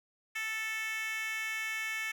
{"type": "tone with high-pass filter", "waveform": "10% pulse", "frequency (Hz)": 440, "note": "A4", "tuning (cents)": 0, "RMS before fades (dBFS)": -36, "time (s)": [0.35, 2.12], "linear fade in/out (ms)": 10, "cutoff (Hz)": 2000, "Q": 3.3, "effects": []}